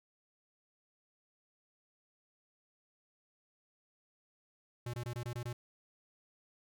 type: tone bursts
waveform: square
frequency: 120.5 Hz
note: B2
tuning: 42 cents flat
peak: -38 dBFS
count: 7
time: 4.86-5.53 s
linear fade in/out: 5 ms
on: 76 ms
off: 23 ms
effects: none